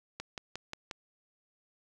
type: click train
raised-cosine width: 0.2 ms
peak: -21 dBFS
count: 5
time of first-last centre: 0.2-0.912 s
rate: 5.62 Hz
effects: none